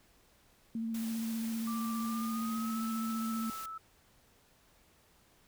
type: tone with vibrato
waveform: sine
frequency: 226.2 Hz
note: A3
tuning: 48 cents sharp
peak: -33 dBFS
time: 0.75-3.5 s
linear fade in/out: 2 ms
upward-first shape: sine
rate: 15 Hz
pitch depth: 20 cents each way
type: noise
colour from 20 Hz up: white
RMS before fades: -47 dBFS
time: 0.94-3.66 s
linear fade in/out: 5 ms
type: tone with pitch glide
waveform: sine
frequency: 1175 to 1311.3 Hz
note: D6 to E6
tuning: +1 to -9 cents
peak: -40 dBFS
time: 1.67-3.78 s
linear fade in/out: 5 ms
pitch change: +190 cents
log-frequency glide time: 2.03-2.82 s
effects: pink hiss -66 dBFS RMS until 5.47 s